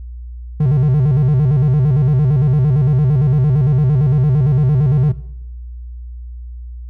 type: tone with vibrato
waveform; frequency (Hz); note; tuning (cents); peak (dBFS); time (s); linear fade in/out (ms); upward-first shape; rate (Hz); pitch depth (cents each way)
triangle; 138.59; C#3; 0; -8; 0.6-5.12; 5; square; 8.8; 150
effects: noise-tail reverb RT60 0.9 s tail -19 dB re dry + added 60 Hz sine -27 dBFS peak until 6.89 s